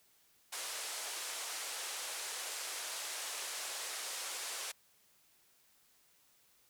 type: band-pass noise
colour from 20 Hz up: white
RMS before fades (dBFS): -42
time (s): 0.52-4.72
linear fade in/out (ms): 10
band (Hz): 440 to 10000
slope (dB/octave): 24
effects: white hiss -69 dBFS RMS until 6.69 s